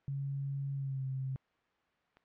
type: tone with pitch glide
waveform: sine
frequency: 138.59 to 132.56 Hz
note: C#3 to C3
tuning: 0 to +23 cents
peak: -34 dBFS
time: 0.08-1.36 s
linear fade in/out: 0 ms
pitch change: -77 cents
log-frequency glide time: 0.75-1.04 s
type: click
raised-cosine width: 0.2 ms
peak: -38 dBFS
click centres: 2.17 s
effects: white hiss -73 dBFS RMS until 2.24 s + low-pass 2000 Hz 12 dB/octave